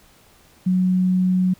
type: tone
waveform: sine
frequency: 184 Hz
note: F#3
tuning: 9 cents flat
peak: -15 dBFS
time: 0.66-1.54 s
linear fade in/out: 10 ms
effects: pink hiss -53 dBFS RMS until 1.59 s